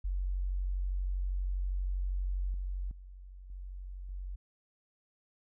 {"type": "tone with level steps", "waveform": "sine", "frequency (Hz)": 46.25, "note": "F#1", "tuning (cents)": 0, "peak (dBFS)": [-30, -33, -46, -40, -37], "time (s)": [0.04, 4.36], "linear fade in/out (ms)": 10, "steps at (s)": [2.54, 2.91, 3.5, 4.09], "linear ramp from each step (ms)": 2, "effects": []}